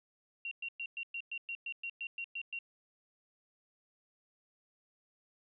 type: tone bursts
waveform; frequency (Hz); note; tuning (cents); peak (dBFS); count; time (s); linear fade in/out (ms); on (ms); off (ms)
sine; 2752; F7; -26; -37; 13; 0.45-2.589; 2; 63; 110
effects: none